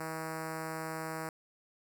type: tone with notch filter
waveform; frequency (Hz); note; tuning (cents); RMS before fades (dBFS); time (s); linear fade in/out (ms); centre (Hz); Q
5% pulse; 160; D#3; +49; -39; 0-1.29; 2; 3500; 0.68
effects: none